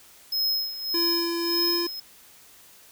square tone with tremolo, 5140 Hz, E8, 45 cents flat, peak -22 dBFS, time 0.32-2 s, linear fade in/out 5 ms, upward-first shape sine, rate 1.7 Hz, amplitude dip 75%
square tone with pitch glide, 339.4 to 343.9 Hz, F4 to F4, -49 to -27 cents, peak -27 dBFS, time 0.94-1.87 s, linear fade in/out 5 ms, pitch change +22 cents, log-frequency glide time 1.45-1.68 s
effects white hiss -52 dBFS RMS until 2.91 s

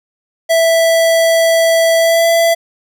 square tone with pitch glide, 659.3 to 668.5 Hz, E5 to E5, 0 to +24 cents, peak -9 dBFS, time 0.49-2.55 s, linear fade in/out 20 ms, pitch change +24 cents, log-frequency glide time 1.98-2.27 s, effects none

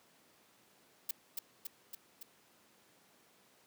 blue noise with echo, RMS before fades -35 dBFS, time 1.09-1.11 s, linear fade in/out 5 ms, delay 280 ms, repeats 4, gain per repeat -3 dB, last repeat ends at 2.23 s, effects pink hiss -66 dBFS RMS until 3.66 s + high-pass 200 Hz 12 dB/octave

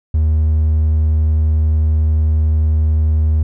triangle tone, 77.8 Hz, D#2, in tune, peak -8 dBFS, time 0.14-3.43 s, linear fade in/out 5 ms, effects tanh soft clip ceiling -4 dBFS

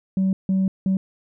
sine tone bursts at uneven times, 190.5 Hz, G3, 49 cents flat, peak -15 dBFS, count 3, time 0.17-0.33 / 0.49-0.68 / 0.86-0.97 s, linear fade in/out 2 ms, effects tanh soft clip ceiling -15 dBFS

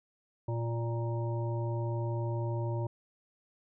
harmonic tone, 116.54 Hz, A#2, in tune, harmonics 1 / 3 / 5 / 7 / 8, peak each -31 / -39 / -41 / -51 / -43 dBFS, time 0.48-2.87 s, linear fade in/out 5 ms, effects none

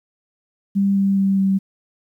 sine tone with pitch steps, 197.7 / 196.22 / 194.75 / 193.3 Hz, G3 / G3 / G3 / G3, +15 / +2 / -11 / -24 cents, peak -14 dBFS, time 0.75-1.59 s, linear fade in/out 20 ms, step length 210 ms, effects 9-bit

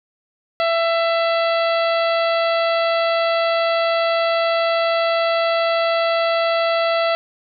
harmonic tone with a mistuned harmonic, 667 Hz, E5, 20 cents sharp, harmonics 1 / 2 / 3 / 4 / 5 / 6 / 7, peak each -17 / -23 / -27 / -29 / -31 / -33 / -34 dBFS, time 0.6-7.15 s, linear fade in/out 0 ms, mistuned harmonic 7, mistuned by -43 cents, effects none

